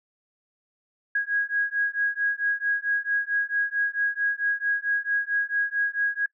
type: beating tone pair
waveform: sine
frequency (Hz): 1646 / 1650.5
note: G#6 / G#6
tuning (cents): -16 / -11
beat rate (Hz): 4.5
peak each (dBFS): -26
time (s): 1.15-6.26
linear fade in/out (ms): 5
effects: noise-tail reverb RT60 0.1 s tail -21 dB re dry